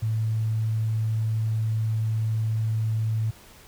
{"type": "tone", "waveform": "sine", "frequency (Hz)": 110.5, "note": "A2", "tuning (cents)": 8, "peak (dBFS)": -22, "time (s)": [0.02, 3.31], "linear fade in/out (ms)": 10, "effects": ["pink hiss -50 dBFS RMS until 3.67 s"]}